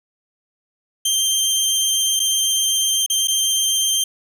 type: tone with dropouts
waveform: 20% pulse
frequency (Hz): 3154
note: G7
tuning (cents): +10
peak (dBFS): -11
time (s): 1.05-4.04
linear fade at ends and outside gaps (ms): 5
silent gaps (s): 2.195-2.199 / 3.063-3.099 / 3.274-3.281
effects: none